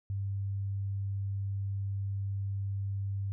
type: tone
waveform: sine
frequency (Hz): 98.7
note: G2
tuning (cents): +12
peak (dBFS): -31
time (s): 0.1-3.32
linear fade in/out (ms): 0
effects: none